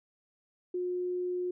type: tone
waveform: sine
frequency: 359.8 Hz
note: F#4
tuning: 48 cents flat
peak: -30 dBFS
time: 0.74-1.51 s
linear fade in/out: 5 ms
effects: none